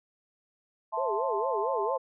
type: chord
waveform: sine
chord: A minor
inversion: second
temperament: equal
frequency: 659.3 / 880 / 1046.5 Hz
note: E5 / A5 / C6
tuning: 0 / 0 / 0 cents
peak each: -35 / -32 / -33 dBFS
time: 0.92-1.98 s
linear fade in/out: 20 ms
type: tone with vibrato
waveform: sine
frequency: 466.2 Hz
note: A#4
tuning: in tune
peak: -29 dBFS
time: 0.97-1.98 s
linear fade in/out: 10 ms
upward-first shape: sine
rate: 4.4 Hz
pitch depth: 280 cents each way
effects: none